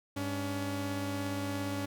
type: tone pair together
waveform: sawtooth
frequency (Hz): 100 / 282.8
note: G2 / C#4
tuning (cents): +35 / +35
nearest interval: octave + tritone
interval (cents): 1800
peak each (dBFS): -33 / -31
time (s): 0.16-1.86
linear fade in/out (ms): 10
effects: none